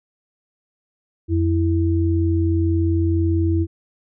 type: tone pair together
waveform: sine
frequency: 87.81 / 329.6 Hz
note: F2 / E4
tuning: +10 / 0 cents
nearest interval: octave + major seventh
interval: 2290 cents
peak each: -17 / -20 dBFS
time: 1.28-3.67 s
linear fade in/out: 50 ms
effects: none